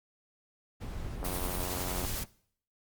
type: noise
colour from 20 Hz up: brown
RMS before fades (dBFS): -38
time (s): 0.8-2.26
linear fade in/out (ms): 20
type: click train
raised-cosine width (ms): 1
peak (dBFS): -24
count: 75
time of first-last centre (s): 1.23-2.049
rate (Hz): 90.3
type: noise with tremolo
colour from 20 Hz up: white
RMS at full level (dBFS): -37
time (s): 1.24-2.24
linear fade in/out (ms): 10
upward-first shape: sine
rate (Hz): 11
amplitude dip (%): 25
effects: noise-tail reverb RT60 0.6 s tail -21 dB re dry + Opus 48 kbps